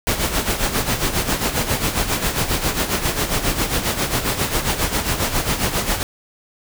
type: noise with tremolo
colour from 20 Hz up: pink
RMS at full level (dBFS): -18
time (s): 0.07-6.03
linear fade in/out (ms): 0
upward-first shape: sine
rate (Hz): 7.4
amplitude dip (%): 65
effects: none